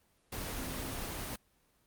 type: tone in noise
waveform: sine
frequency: 261.6 Hz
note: C4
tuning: in tune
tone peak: -45 dBFS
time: 0.58-0.92 s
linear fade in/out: 5 ms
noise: pink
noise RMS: -39 dBFS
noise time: 0.32-1.36 s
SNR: -9 dB
effects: pink hiss -71 dBFS RMS until 1.86 s + Opus 24 kbps